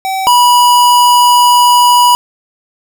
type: tone pair in turn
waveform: square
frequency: 766 / 976.1 Hz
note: G5 / B5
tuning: -40 / -21 cents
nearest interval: major third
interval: 419 cents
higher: second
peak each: -14 / -5 dBFS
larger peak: second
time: 0.05-0.27 / 0.27-2.15 s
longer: second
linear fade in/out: 0 ms
effects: none